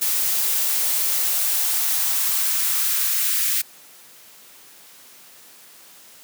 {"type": "noise with high-pass filter sweep", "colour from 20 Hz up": "blue", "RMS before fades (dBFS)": -21, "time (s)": [0.01, 3.62], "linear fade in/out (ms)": 10, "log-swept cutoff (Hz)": [300, 1800], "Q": 1.5, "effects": ["white hiss -47 dBFS RMS until 6.23 s", "high-pass 150 Hz 12 dB/octave"]}